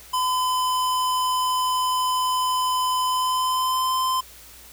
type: tone with pitch glide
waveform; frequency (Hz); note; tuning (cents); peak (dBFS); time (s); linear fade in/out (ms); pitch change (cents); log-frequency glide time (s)
square; 1014 to 1032.9; B5 to C6; +45 to -23; -21; 0.13-4.21; 10; +32; 3.05-3.99
effects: added 60 Hz sine -52 dBFS peak until 4.72 s + white hiss -46 dBFS RMS until 4.72 s